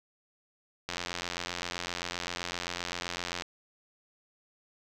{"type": "click train", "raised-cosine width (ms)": 0.2, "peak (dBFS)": -16, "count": 223, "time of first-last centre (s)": [0.89, 3.421], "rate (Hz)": 87.7, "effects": []}